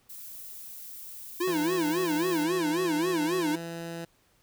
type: noise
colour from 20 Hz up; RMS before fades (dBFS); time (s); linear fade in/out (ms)
violet; -43; 0.09-2.44; 10
type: tone with vibrato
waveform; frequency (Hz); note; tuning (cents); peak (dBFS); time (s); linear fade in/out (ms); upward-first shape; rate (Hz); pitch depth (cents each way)
square; 332.5; E4; +15; -26; 1.4-3.56; 10; sine; 3.7; 200
type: tone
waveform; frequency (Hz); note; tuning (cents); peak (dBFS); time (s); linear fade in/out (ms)
15% pulse; 167.6; E3; +29; -29; 1.47-4.05; 5
effects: pink hiss -66 dBFS RMS until 4.42 s